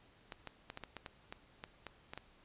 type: clicks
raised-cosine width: 0.3 ms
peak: -28 dBFS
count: 12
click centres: 0.322 / 0.473 / 0.701 / 0.774 / 0.837 / 0.967 / 1.062 / 1.325 / 1.639 / 1.867 / 2.135 / 2.176 s
effects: pink hiss -65 dBFS RMS until 2.44 s + resampled to 8000 Hz